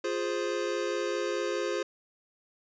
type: chord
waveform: square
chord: F minor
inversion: none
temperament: equal with one note detuned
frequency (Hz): 350.6 / 415.3 / 523.3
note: F4 / Ab4 / C5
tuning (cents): +7 / 0 / 0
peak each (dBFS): -34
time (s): 0.04-1.83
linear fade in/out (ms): 5
effects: resampled to 16000 Hz